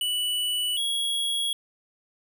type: tone pair in turn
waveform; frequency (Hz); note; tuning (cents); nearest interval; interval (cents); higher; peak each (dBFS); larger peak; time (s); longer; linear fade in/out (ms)
square; 2960 / 3322; F#7 / G#7; 0 / 0; major second; 200; second; -25; neither; 0.01-0.77 / 0.77-1.53; neither; 2
effects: none